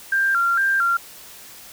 sine tone with vibrato, 1480 Hz, F#6, in tune, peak -16 dBFS, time 0.12-0.97 s, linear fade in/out 5 ms, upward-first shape square, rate 2.2 Hz, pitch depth 120 cents each way, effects white hiss -42 dBFS RMS until 1.72 s

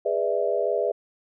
sine chord, E dominant seventh, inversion first, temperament just, 412 / 494.4 / 593.3 / 659.3 Hz, G#4 / B4 / D5 / E5, -14 / +2 / +18 / 0 cents, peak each -27 dBFS, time 0.05-0.92 s, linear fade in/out 10 ms, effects none

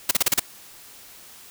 white noise bursts, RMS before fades -18 dBFS, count 6, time 0.09-0.397 s, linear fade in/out 5 ms, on 22 ms, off 35 ms, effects white hiss -46 dBFS RMS until 1.5 s

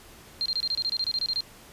sine tone bursts, 4186 Hz, C8, in tune, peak -24 dBFS, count 14, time 0.41-1.406 s, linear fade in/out 0 ms, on 47 ms, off 26 ms, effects pink hiss -50 dBFS RMS until 1.72 s + resampled to 32000 Hz

